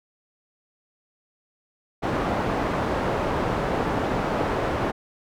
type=low-pass noise; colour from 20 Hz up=white; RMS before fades=-25 dBFS; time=2.02-4.92 s; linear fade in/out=20 ms; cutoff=830 Hz; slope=12 dB/octave; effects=none